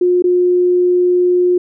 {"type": "tone with dropouts", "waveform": "sine", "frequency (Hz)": 358.1, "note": "F4", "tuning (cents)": 43, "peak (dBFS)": -9, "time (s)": [0.01, 1.58], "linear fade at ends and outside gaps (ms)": 5, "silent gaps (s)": [0.223, 0.24], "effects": []}